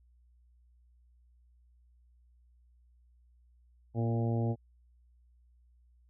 harmonic tone with a mistuned harmonic, 115.4 Hz, A#2, 17 cents flat, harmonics 1 / 2 / 3 / 4 / 5 / 6 / 7, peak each -29 / -35 / -39 / -41 / -43 / -45 / -46 dBFS, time 3.94-4.56 s, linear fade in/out 50 ms, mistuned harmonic 2, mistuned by +20 cents, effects added 60 Hz sine -61 dBFS peak until 6.09 s

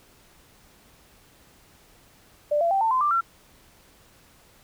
sine tone with pitch steps, 591 / 678.9 / 779.8 / 895.8 / 1029 / 1182 / 1357.8 Hz, D5 / F5 / G5 / A5 / C6 / D6 / F6, +11 / -49 / -9 / +31 / -29 / +11 / -49 cents, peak -19 dBFS, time 2.51-3.21 s, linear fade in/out 10 ms, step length 100 ms, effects pink hiss -56 dBFS RMS until 4.63 s

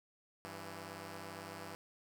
5% pulse tone pair together, 98.03 / 166.2 Hz, G2 / E3, +1 / +15 cents, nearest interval major sixth, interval 914 cents, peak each -37 / -37 dBFS, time 0.45-1.75 s, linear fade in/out 0 ms, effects none

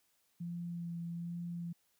sine tone with vibrato, 171 Hz, F3, 36 cents flat, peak -38 dBFS, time 0.4-1.73 s, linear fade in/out 10 ms, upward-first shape sine, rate 1.2 Hz, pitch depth 15 cents each way, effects white hiss -75 dBFS RMS until 1.99 s

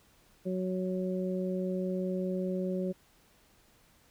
harmonic tone, 185 Hz, F#3, in tune, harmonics 1 / 2 / 3, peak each -32 / -35 / -37 dBFS, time 0.45-2.93 s, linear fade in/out 20 ms, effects pink hiss -64 dBFS RMS until 4.1 s

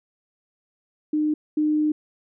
sine tone pair in turn, 304 / 304 Hz, D#4 / D#4, -40 / -40 cents, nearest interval unison, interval 0 cents, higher neither, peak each -19 / -18 dBFS, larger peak second, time 1.13-1.34 / 1.57-1.92 s, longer second, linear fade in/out 5 ms, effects none

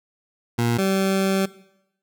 20% pulse tone pair in turn, 118.1 / 192.9 Hz, A#2 / G3, +23 / -28 cents, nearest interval minor sixth, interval 849 cents, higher second, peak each -14 / -14 dBFS, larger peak neither, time 0.58-0.78 / 0.78-1.46 s, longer second, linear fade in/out 10 ms, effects noise-tail reverb RT60 0.8 s tail -19 dB re dry

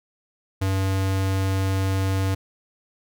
square tone, 96 Hz, G2, 36 cents flat, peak -21 dBFS, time 0.61-2.35 s, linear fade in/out 10 ms, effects none

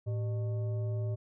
sine tone with frequency modulation, 110 Hz, A2, in tune, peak -30 dBFS, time 0.06-1.16 s, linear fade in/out 20 ms, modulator 497 Hz, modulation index 0.38, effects none

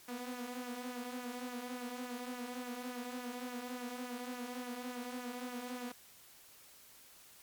sawtooth tone with flanger, 246.9 Hz, B3, in tune, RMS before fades -43 dBFS, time 0.08-5.92 s, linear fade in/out 5 ms, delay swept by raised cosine 0.21 to 4.81 ms, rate 3.5 Hz, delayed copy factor -0.55, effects white hiss -59 dBFS RMS until 7.42 s + MP3 96 kbps

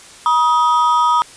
triangle ring-modulated tone, 1108.7 Hz, C#6, in tune, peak -6 dBFS, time 0.26-1.22 s, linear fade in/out 0 ms, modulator 146 Hz, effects white hiss -40 dBFS RMS until 1.36 s + resampled to 22050 Hz

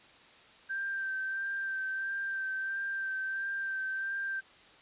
sine tone with vibrato, 1568 Hz, G6, in tune, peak -32 dBFS, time 0.69-4.41 s, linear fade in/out 20 ms, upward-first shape sine, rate 1.5 Hz, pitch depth 21 cents each way, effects white hiss -57 dBFS RMS until 4.81 s + resampled to 8000 Hz

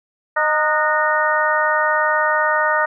harmonic tone with a mistuned harmonic, 307.8 Hz, D#4, 19 cents flat, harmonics 2 / 3 / 4 / 5 / 6, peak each -21 / -21 / -21 / -21 / -21 dBFS, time 0.36-2.86 s, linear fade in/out 10 ms, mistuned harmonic 5, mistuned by -76 cents, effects none

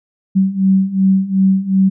sine beating tone pair, 190 / 192.7 Hz, F#3 / G3, +46 / -29 cents, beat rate 2.7 Hz, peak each -15 / -12 dBFS, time 0.35-1.9 s, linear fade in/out 20 ms, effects none

